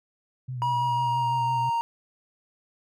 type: tone with vibrato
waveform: sine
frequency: 125.2 Hz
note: B2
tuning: 24 cents sharp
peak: -30 dBFS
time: 0.48-1.7 s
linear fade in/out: 10 ms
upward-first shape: sine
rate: 6 Hz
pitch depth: 48 cents each way
type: tone with pitch glide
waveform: triangle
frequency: 962 to 929.8 Hz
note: B5 to A#5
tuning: -46 to -5 cents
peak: -21 dBFS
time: 0.62-1.81 s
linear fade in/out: 0 ms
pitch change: -59 cents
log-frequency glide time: 0.74-1.49 s
effects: none